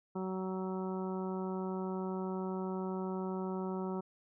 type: harmonic tone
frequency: 187.5 Hz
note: F#3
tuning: 23 cents sharp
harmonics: 1 / 2 / 3 / 4 / 5 / 6 / 7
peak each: -37 / -39 / -48 / -48 / -46 / -54 / -50 dBFS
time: 0.15-4.01 s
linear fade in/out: 10 ms
effects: none

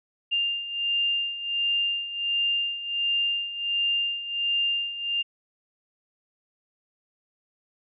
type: beating tone pair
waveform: sine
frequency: 2798 / 2799.4 Hz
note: F7 / F7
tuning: +3 / +3 cents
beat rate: 1.4 Hz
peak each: -30 / -25 dBFS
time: 0.31-5.23 s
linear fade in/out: 20 ms
effects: none

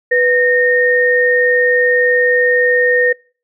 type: tone pair together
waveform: sine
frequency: 493.9 / 1841.7 Hz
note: B4 / A#6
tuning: 0 / -21 cents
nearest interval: octave + major seventh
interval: 2279 cents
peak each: -12 dBFS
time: 0.11-3.13 s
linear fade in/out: 10 ms
effects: noise-tail reverb RT60 0.4 s tail -26 dB re dry

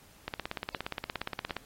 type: click train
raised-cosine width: 0.3 ms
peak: -17 dBFS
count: 23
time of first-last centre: 0.28-1.567 s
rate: 17.1 Hz
effects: pink hiss -58 dBFS RMS until 1.65 s + AAC 48 kbps

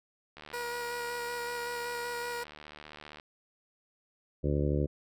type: click train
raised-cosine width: 0.3 ms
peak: -30 dBFS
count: 214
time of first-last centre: 0.37-3.199 s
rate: 75.3 Hz
type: tone with vibrato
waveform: 15% pulse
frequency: 479.3 Hz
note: A#4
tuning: 48 cents sharp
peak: -28 dBFS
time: 0.53-2.44 s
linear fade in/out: 10 ms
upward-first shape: square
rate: 5.3 Hz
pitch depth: 10 cents each way
type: harmonic tone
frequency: 72.6 Hz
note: D2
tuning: 19 cents flat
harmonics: 1 / 2 / 3 / 4 / 5 / 6 / 7 / 8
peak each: -31 / -31 / -38 / -35 / -35 / -39 / -37 / -43 dBFS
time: 4.43-4.87 s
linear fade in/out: 20 ms
effects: none

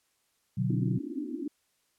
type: chord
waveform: sine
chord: B minor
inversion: none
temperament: equal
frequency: 123.47 / 146.83 / 185 Hz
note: B2 / D3 / F#3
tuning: 0 / 0 / 0 cents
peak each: -29 / -32 / -30 dBFS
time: 0.57-0.99 s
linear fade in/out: 10 ms
type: band-pass noise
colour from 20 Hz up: pink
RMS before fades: -36 dBFS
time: 0.7-1.48 s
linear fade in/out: 5 ms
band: 240 to 350 Hz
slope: 96 dB/octave
effects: white hiss -73 dBFS RMS until 1.98 s + low-pass 12000 Hz 12 dB/octave

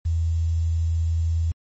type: tone with quantisation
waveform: sine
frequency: 82.41 Hz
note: E2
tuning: in tune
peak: -19 dBFS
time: 0.05-1.52 s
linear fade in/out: 10 ms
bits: 8
effects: MP3 32 kbps

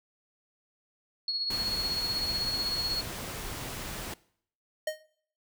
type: tone with tremolo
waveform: sine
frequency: 4332 Hz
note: C#8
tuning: 41 cents flat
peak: -26 dBFS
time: 1.28-3.01 s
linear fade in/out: 2 ms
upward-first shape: triangle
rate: 16 Hz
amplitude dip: 50%
type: noise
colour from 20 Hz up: pink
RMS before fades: -38 dBFS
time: 1.5-4.14 s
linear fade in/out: 5 ms
type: tone with exponential decay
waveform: square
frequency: 620 Hz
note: D#5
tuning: 6 cents flat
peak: -26 dBFS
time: 4.87-5.03 s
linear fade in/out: 5 ms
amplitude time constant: 33 ms
effects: noise-tail reverb RT60 0.6 s tail -21 dB re dry

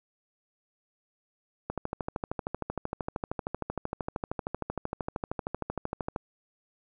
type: click train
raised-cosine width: 1 ms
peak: -17 dBFS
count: 59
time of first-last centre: 1.7-6.162 s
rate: 13 Hz
effects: none

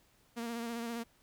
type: tone with vibrato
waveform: sawtooth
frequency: 233.2 Hz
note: A#3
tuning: 1 cent sharp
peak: -33 dBFS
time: 0.36-1.04 s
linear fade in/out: 20 ms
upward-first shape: sine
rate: 15 Hz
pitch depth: 32 cents each way
effects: pink hiss -68 dBFS RMS until 1.22 s

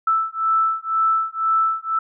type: beating tone pair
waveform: sine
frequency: 1318.5 / 1320.5 Hz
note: E6 / E6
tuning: 0 / +3 cents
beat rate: 2 Hz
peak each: -20 dBFS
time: 0.07-1.99 s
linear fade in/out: 5 ms
effects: none

